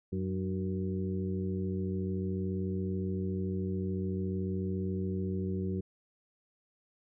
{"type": "harmonic tone with a mistuned harmonic", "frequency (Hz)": 93.8, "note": "F#2", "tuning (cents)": 24, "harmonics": [1, 2, 3, 4, 5], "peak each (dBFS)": [-35, -34, -43, -38, -47], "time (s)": [0.12, 5.81], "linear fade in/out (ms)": 10, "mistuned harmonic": 3, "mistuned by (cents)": 80, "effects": []}